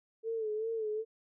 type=tone with vibrato; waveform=sine; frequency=440 Hz; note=A4; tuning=in tune; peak=-32 dBFS; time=0.23-1.05 s; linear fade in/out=50 ms; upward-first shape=sine; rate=2.6 Hz; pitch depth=63 cents each way; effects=none